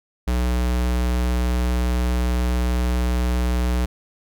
square tone, 61.2 Hz, B1, 15 cents flat, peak -19 dBFS, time 0.27-3.86 s, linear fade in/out 10 ms, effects none

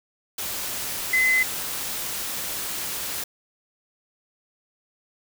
sine tone in noise, 2036 Hz, C7, 48 cents flat, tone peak -17 dBFS, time 1.13-1.43 s, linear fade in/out 5 ms, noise white, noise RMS -30 dBFS, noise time 0.38-3.24 s, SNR +10 dB, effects none

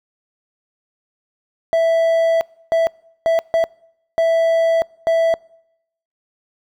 triangle tone bursts at uneven times, 659.3 Hz, E5, in tune, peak -10 dBFS, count 6, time 1.73-2.41 / 2.72-2.87 / 3.26-3.39 / 3.54-3.64 / 4.18-4.82 / 5.07-5.34 s, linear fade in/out 0 ms, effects noise-tail reverb RT60 0.8 s tail -26 dB re dry

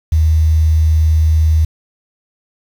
sine tone with quantisation, 78.8 Hz, D#2, 23 cents sharp, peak -8 dBFS, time 0.12-1.65 s, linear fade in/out 5 ms, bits 6, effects none

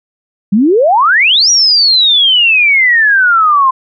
sine exponential two-way sweep, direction up then down, 187.5 to 5830 to 1030 Hz, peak -5 dBFS, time 0.52-3.71 s, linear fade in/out 10 ms, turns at 1.5 s, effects none

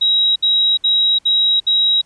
sine tone bursts, 3836 Hz, A#7, 49 cents sharp, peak -11 dBFS, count 5, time 0.01-2.016 s, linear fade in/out 10 ms, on 350 ms, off 64 ms, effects pink hiss -56 dBFS RMS until 2.05 s + resampled to 22050 Hz

